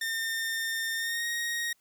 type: tone with pitch glide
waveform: sawtooth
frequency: 1813 to 1873.7 Hz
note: A#6 to A#6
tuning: -49 to +8 cents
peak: -26 dBFS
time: 0.01-1.73 s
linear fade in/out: 5 ms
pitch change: +57 cents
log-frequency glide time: 0.95-1.27 s
effects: white hiss -70 dBFS RMS until 1.8 s